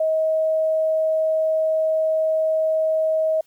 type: tone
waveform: sine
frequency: 634 Hz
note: D#5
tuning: 32 cents sharp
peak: -17 dBFS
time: 0-3.41 s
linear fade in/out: 5 ms
effects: white hiss -61 dBFS RMS until 3.46 s + Opus 32 kbps